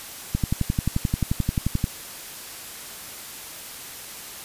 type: click train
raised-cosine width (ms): 5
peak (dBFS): -9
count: 18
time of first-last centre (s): 0.35-1.841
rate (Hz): 11.4
effects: white hiss -38 dBFS RMS until 4.44 s + resampled to 32000 Hz